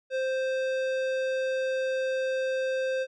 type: tone with tanh clipping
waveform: sine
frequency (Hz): 523.3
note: C5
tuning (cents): 0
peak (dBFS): -28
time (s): 0.1-3.07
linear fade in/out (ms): 50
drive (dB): 16
effects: none